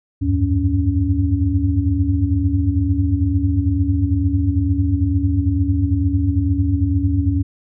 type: tone cluster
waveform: sine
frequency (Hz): 77.8 / 91.1 / 100 / 280.5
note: D#2 / F#2 / G2 / C#4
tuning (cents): 0 / -26 / +35 / +21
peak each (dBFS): -20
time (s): 0.21-7.43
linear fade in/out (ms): 20
effects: none